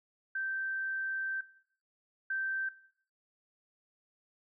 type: tone pair in turn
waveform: sine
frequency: 1559 / 1559 Hz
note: G6 / G6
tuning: -10 / -10 cents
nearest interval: unison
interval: 0 cents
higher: neither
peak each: -32 / -31 dBFS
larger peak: second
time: 0.35-1.41 / 2.3-2.69 s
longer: first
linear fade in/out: 5 ms
effects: noise-tail reverb RT60 0.6 s tail -18 dB re dry